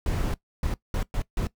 brown noise bursts at uneven times, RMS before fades -26 dBFS, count 5, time 0.06-0.34 / 0.63-0.74 / 0.94-1.03 / 1.14-1.22 / 1.37-1.47 s, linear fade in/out 2 ms, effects noise-tail reverb RT60 0.1 s tail -19 dB re dry

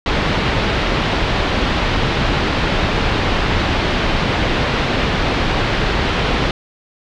pink low-pass noise, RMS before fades -17 dBFS, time 0.06-6.51 s, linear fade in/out 2 ms, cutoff 4000 Hz, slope 24 dB/octave, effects none

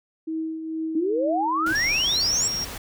sine tone with tremolo, 320 Hz, D#4, 49 cents sharp, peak -24 dBFS, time 0.27-1.73 s, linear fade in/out 10 ms, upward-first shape triangle, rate 2.2 Hz, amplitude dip 55%
sine exponential sweep, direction up, 299.8 to 7902 Hz, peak -21 dBFS, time 0.95-2.48 s, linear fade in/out 5 ms
pink noise, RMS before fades -35 dBFS, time 1.66-2.78 s, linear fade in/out 5 ms
sine tone, 5588 Hz, F8, in tune, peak -25 dBFS, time 1.75-2.65 s, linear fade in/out 10 ms
effects none

